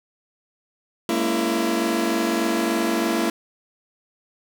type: chord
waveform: sawtooth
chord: A# half-diminished seventh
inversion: third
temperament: just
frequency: 209.8 / 233.1 / 279.7 / 335.6 Hz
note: G#3 / A#3 / C#4 / E4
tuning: +18 / 0 / +16 / +31 cents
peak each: -25 / -21 / -25 / -19 dBFS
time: 1.09-3.3 s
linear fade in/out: 2 ms
effects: none

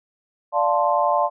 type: chord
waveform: sine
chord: D minor seventh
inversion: none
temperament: equal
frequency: 587.3 / 698.5 / 880 / 1046.5 Hz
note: D5 / F5 / A5 / C6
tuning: 0 / 0 / 0 / 0 cents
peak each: -22 dBFS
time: 0.52-1.3 s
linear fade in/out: 50 ms
effects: none

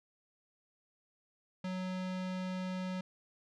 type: tone with low-pass filter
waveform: square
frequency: 185 Hz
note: F#3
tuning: in tune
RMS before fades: -38 dBFS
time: 1.64-3.01 s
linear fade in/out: 5 ms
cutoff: 4500 Hz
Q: 0.89
effects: none

